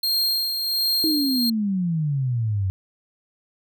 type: tone with tremolo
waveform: 45% pulse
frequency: 4214 Hz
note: C8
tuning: 12 cents sharp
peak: -18 dBFS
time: 0.03-1.5 s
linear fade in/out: 5 ms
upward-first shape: sine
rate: 1.4 Hz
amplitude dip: 45%
type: exponential sweep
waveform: sine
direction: down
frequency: 323.5 to 92.5 Hz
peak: -20 dBFS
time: 1.04-2.7 s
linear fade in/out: 0 ms
effects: none